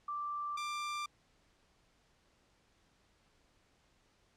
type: tone pair in turn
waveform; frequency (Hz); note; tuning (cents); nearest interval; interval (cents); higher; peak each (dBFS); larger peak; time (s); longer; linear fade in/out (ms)
sine / sawtooth; 1174.7 / 1184.9; D6 / D6; 0 / +15; unison; 15; second; -36 / -33; second; 0.08-0.57 / 0.57-1.06; neither; 5
effects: pink hiss -71 dBFS RMS until 4.36 s + low-pass 7000 Hz 12 dB/octave